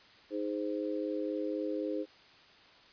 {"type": "harmonic tone", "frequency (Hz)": 103.9, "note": "G#2", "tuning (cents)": 1, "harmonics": [3, 4, 5], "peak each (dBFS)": [-35, -38, -37], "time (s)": [0.3, 2.06], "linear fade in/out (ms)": 50, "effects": ["white hiss -58 dBFS RMS until 2.92 s", "resampled to 11025 Hz"]}